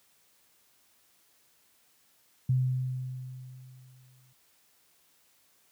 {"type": "tone with exponential decay", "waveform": "sine", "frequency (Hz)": 128.3, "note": "C3", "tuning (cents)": -34, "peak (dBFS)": -21, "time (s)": [2.49, 4.33], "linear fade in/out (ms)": 5, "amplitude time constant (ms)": 400, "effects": ["white hiss -66 dBFS RMS until 5.71 s", "high-pass 60 Hz 12 dB/octave"]}